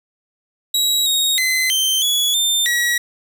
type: tone with pitch steps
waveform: sawtooth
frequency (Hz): 3861 / 3754 / 2044 / 3116 / 3387 / 3600 / 1918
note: B7 / A#7 / C7 / G7 / G#7 / A7 / A#6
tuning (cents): -40 / +11 / -41 / -11 / +33 / +39 / +49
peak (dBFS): -12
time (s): 0.74-2.98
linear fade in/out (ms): 5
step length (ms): 320
effects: none